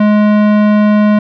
sine tone with tanh clipping, 210 Hz, G#3, 19 cents sharp, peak -8 dBFS, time 0-1.19 s, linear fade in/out 5 ms, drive 18 dB, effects none

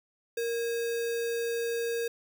sine tone with sample-and-hold, 466.2 Hz, A#4, in tune, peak -28 dBFS, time 0.37-2.08 s, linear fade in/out 5 ms, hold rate 2100 Hz, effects none

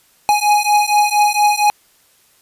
square beating tone pair, 830.6 / 834.9 Hz, G#5 / G#5, 0 / +9 cents, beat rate 4.3 Hz, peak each -15 dBFS, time 0.29-1.7 s, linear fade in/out 0 ms, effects white hiss -54 dBFS RMS until 2.41 s + resampled to 32000 Hz

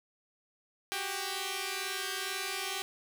5% pulse tone cluster, 374.6 / 396.8 / 794 Hz, F#4 / G4 / G5, +21 / +21 / +22 cents, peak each -27 dBFS, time 0.92-2.82 s, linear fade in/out 0 ms, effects none

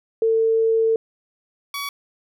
sine / 15% pulse tone pair in turn, 449 / 1131.4 Hz, A4 / C#6, +35 / +35 cents, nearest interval octave + major third, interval 1600 cents, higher second, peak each -15 / -20 dBFS, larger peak first, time 0.22-0.96 / 1.74-1.89 s, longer first, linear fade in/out 2 ms, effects none

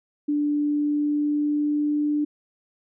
sine tone with pitch glide, 293.7 to 296.4 Hz, D4 to D4, 0 to +16 cents, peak -20 dBFS, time 0.28-2.25 s, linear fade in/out 10 ms, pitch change +16 cents, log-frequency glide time 0.52-2.11 s, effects none

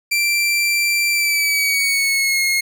sawtooth tone with pitch glide, 2352 to 2157 Hz, D7 to C#7, +2 to -48 cents, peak -12 dBFS, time 0.11-2.61 s, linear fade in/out 10 ms, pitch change -150 cents, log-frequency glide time 1.1-2.41 s, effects none

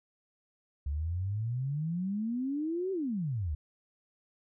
sine exponential two-way sweep, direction up then down, 68.9 to 391.3 to 68.9 Hz, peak -30 dBFS, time 0.86-3.55 s, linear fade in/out 5 ms, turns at 2.92 s, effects none

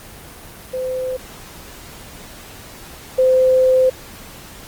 sine tone pair in turn, 513 / 515.9 Hz, C5 / C5, -34 / -24 cents, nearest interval unison, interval 10 cents, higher second, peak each -20 / -10 dBFS, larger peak second, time 0.73-1.17 / 3.18-3.9 s, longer second, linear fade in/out 10 ms, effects pink hiss -38 dBFS RMS until 4.67 s + Opus 24 kbps

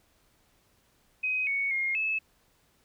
sine tone with pitch steps, 2519 / 2223 / 2137 / 2603 Hz, D#7 / C#7 / C7 / E7, +21 / +4 / +36 / -22 cents, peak -26 dBFS, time 1.23-2.19 s, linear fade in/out 10 ms, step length 240 ms, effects pink hiss -67 dBFS RMS until 2.84 s

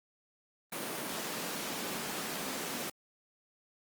pink high-pass noise, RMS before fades -38 dBFS, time 0.72-2.9 s, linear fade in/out 5 ms, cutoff 180 Hz, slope 24 dB/octave, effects Opus 32 kbps

